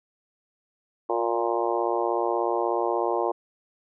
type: harmonic tone with a mistuned harmonic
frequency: 116.54 Hz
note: A#2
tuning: in tune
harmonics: 3 / 4 / 5 / 6 / 7 / 8 / 9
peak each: -28 / -29 / -30 / -31 / -31 / -32 / -33 dBFS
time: 1.09-3.32 s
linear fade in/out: 10 ms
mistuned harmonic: 3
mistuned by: +25 cents
effects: none